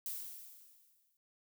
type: noise with exponential decay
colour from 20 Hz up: violet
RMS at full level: -39 dBFS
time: 0.06-1.17 s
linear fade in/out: 1 ms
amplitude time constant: 240 ms
effects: none